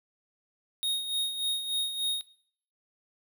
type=tone with tremolo; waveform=square; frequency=3729 Hz; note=A#7; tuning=in tune; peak=-26 dBFS; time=0.83-2.21 s; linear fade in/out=0 ms; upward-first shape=sine; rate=3.4 Hz; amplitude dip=60%; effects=noise-tail reverb RT60 0.6 s tail -19 dB re dry